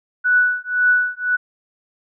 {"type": "tone with tremolo", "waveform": "sine", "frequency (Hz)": 1480, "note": "F#6", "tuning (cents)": 0, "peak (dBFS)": -10, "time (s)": [0.24, 1.37], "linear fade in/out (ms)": 20, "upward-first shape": "triangle", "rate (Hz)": 1.9, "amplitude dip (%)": 100, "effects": []}